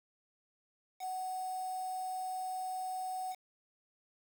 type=tone with quantisation; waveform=sine; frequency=745 Hz; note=F#5; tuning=12 cents sharp; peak=-36 dBFS; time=0.99-3.36 s; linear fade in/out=50 ms; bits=8; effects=none

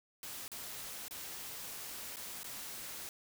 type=noise with dropouts; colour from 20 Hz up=white; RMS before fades=-45 dBFS; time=0.23-3.09 s; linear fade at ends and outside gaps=1 ms; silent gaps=0.48-0.517 / 1.082-1.109 / 2.16-2.168 / 2.433-2.443 s; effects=none

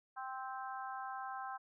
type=harmonic tone; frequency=261.6 Hz; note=C4; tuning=in tune; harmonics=3 / 4 / 5 / 6; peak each=-44 / -46 / -48 / -50 dBFS; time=0.16-1.58 s; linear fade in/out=20 ms; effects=none

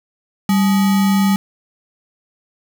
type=tone with sample-and-hold; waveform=sine; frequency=196 Hz; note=G3; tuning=in tune; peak=-11 dBFS; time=0.49-1.36 s; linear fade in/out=2 ms; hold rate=1050 Hz; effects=none

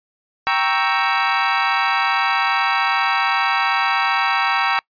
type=chord; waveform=25% pulse; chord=G diminished seventh; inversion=none; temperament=equal; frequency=784 / 932.3 / 1108.7 / 1318.5 Hz; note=G5 / Bb5 / Db6 / Fb6; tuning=0 / 0 / 0 / 0 cents; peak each=-18 dBFS; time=0.47-4.79 s; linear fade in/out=0 ms; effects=noise-tail reverb RT60 0.1 s tail -26 dB re dry + resampled to 11025 Hz

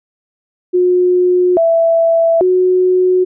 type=tone with pitch steps; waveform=sine; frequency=360.8 / 663 / 367 Hz; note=F#4 / E5 / F#4; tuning=-44 / +10 / -14 cents; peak=-8 dBFS; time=0.73-3.25 s; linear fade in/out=20 ms; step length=840 ms; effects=none

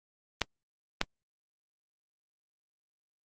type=clicks; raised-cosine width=0.2 ms; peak=-8 dBFS; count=2; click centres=0.417 / 1.014 s; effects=Opus 32 kbps

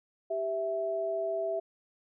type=tone pair together; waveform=sine; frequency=392 / 657.9 Hz; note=G4 / E5; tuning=0 / -4 cents; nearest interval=major sixth; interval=896 cents; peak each=-35 / -30 dBFS; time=0.3-1.6 s; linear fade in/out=10 ms; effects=none

